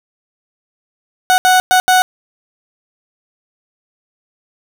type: tone bursts at uneven times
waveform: 30% pulse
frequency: 740 Hz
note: F#5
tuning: in tune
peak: -5 dBFS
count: 4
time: 1.3-1.38 / 1.45-1.6 / 1.71-1.8 / 1.88-2.02 s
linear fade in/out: 0 ms
effects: none